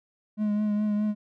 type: tone with vibrato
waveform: triangle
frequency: 209.9 Hz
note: G#3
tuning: 19 cents sharp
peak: -21 dBFS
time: 0.37-1.15 s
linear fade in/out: 50 ms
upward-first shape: triangle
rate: 4.8 Hz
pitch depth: 30 cents each way
effects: none